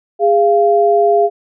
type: tone pair together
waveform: sine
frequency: 410.3 / 690 Hz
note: G#4 / F5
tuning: -21 / -21 cents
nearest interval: major sixth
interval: 900 cents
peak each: -11 dBFS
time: 0.19-1.3 s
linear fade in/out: 50 ms
effects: none